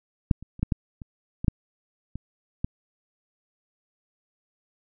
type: clicks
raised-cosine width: 5 ms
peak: -6 / -28 / -29 / -10 / -10 / -26 / -17 / -6 / -21 / -13 dBFS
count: 10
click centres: 0.312 / 0.426 / 0.594 / 0.63 / 0.722 / 1.018 / 1.445 / 1.482 / 2.156 / 2.645 s
effects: none